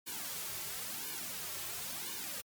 white noise with flanger, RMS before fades -41 dBFS, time 0.06-2.42 s, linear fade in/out 20 ms, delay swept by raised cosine 1.5 to 4.2 ms, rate 0.97 Hz, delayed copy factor -1, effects MP3 96 kbps

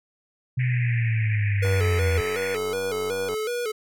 sine linear sweep, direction down, 127.8 to 82.9 Hz, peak -20 dBFS, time 0.57-2.21 s, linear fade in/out 10 ms
white band-pass noise, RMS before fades -34 dBFS, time 0.59-2.57 s, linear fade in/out 10 ms, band 1700 to 2500 Hz, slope 96 dB/octave
square tone with vibrato, 456.7 Hz, A#4, 36 cents flat, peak -26 dBFS, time 1.62-3.72 s, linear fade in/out 10 ms, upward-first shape square, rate 2.7 Hz, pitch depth 97 cents each way
click train, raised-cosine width 1 ms, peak -22 dBFS, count 161, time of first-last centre 1.65-3.341 s, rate 94.6 Hz
effects none

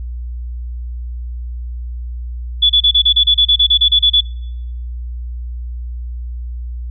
sine tone bursts, 3438 Hz, A7, 41 cents flat, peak -7 dBFS, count 15, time 2.62-4.209 s, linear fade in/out 10 ms, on 77 ms, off 31 ms, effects noise-tail reverb RT60 0.9 s tail -24 dB re dry + added 60 Hz sine -22 dBFS peak until 6.9 s

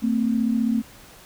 sine tone pair together, 224.4 / 259.7 Hz, A3 / C4, +34 / -13 cents, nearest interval minor third, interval 253 cents, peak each -20 / -24 dBFS, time 0.02-0.82 s, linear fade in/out 20 ms, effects pink hiss -47 dBFS RMS until 1.25 s

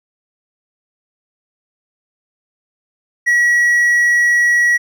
triangle tone, 1922 Hz, B6, 48 cents flat, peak -8 dBFS, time 3.26-4.78 s, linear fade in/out 20 ms, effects none

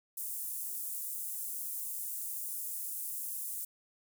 pink high-pass noise, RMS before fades -39 dBFS, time 0.17-3.65 s, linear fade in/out 5 ms, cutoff 9300 Hz, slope 24 dB/octave, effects none

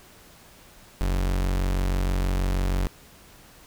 40% pulse tone, 46.27 Hz, F#1, 1 cent sharp, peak -21 dBFS, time 1.01-2.87 s, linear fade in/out 0 ms, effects pink hiss -51 dBFS RMS until 3.66 s

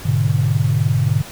sine chord, G# diminished, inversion none, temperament equal, 103.83 / 123.47 / 146.83 Hz, G#2 / B2 / D3, 0 / 0 / 0 cents, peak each -18 dBFS, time 0.05-1.22 s, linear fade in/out 10 ms, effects pink hiss -35 dBFS RMS until 1.31 s

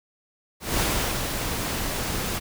pink noise with ADSR envelope, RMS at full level -23 dBFS, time 0.6-2.4 s, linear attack 180 ms, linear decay 440 ms, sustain -5 dB, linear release 26 ms, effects none

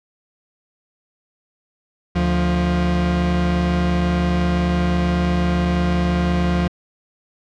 40% pulse tone pair together, 73.91 / 175.9 Hz, D2 / F3, +12 / +13 cents, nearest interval octave + minor third, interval 1501 cents, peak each -20 / -17 dBFS, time 2.15-6.68 s, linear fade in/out 10 ms, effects low-pass 4000 Hz 12 dB/octave

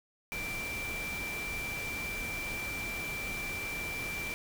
sine tone in noise, 2349 Hz, D7, in tune, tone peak -36 dBFS, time 0.32-4.34 s, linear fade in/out 0 ms, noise pink, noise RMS -41 dBFS, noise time 0.32-4.34 s, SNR +2 dB, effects none

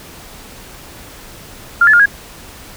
sine tone with pitch steps, 1398 / 1727 / 1416 / 1647 Hz, F6 / A6 / F6 / G#6, +1 / -33 / +23 / -15 cents, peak -5 dBFS, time 1.81-2.058 s, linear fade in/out 5 ms, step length 62 ms, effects pink hiss -36 dBFS RMS until 2.76 s

